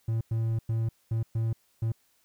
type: tone bursts at uneven times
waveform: triangle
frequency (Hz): 113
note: A2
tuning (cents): +47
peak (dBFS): -23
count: 6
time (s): 0.08-0.21 / 0.31-0.59 / 0.69-0.89 / 1.11-1.23 / 1.35-1.53 / 1.82-1.92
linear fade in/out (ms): 5
effects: white hiss -68 dBFS RMS until 2.24 s